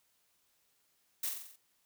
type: noise with echo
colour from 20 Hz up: blue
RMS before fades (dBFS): -35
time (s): 1.23-1.29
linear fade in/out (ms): 5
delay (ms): 45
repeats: 6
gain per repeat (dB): -4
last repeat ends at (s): 1.56
effects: white hiss -74 dBFS RMS until 1.85 s